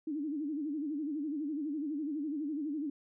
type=tone with vibrato; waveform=sine; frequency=297.5 Hz; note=D4; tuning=22 cents sharp; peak=-33 dBFS; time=0.07-2.9 s; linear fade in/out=5 ms; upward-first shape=sine; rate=12 Hz; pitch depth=130 cents each way; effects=none